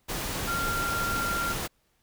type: tone in noise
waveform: sine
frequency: 1384 Hz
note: F6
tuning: 16 cents flat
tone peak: -28 dBFS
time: 0.47-1.54 s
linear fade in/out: 20 ms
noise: pink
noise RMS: -32 dBFS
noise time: 0.08-1.68 s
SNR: +1 dB
effects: pink hiss -70 dBFS RMS until 2.02 s